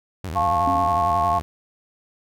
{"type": "tone with vibrato", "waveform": "sawtooth", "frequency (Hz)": 85.3, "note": "F2", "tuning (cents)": -40, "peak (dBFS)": -24, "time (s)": [0.24, 1.42], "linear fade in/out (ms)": 0, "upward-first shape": "square", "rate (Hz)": 11, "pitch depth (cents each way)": 180}
{"type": "chord", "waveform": "sine", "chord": "F augmented", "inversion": "none", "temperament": "just", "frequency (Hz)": [698.5, 873.1, 1091.3], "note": ["F5", "A5", "C#6"], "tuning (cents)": [0, -14, -27], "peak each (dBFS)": [-21, -25, -21], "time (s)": [0.35, 1.4], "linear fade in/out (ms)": 20}
{"type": "tone with exponential decay", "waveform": "sine", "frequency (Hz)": 273.2, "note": "C#4", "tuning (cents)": -25, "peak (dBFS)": -22, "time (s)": [0.67, 1.18], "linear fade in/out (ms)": 5, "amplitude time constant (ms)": 110}
{"effects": []}